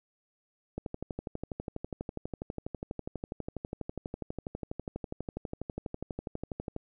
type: click train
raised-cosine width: 2 ms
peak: -22 dBFS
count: 74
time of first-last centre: 0.78-6.764 s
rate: 12.2 Hz
effects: none